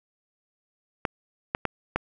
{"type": "clicks", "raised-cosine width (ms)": 0.5, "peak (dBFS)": -9, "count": 4, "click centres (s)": [1.052, 1.549, 1.653, 1.96], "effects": []}